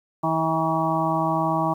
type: harmonic tone with a mistuned harmonic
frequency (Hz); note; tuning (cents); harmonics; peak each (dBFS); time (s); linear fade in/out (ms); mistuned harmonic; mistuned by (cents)
161.4; E3; -36; 1 / 2 / 4 / 5 / 6 / 7; -27 / -27 / -27 / -27 / -27 / -27; 0.23-1.74; 10; 6; -24
effects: 9-bit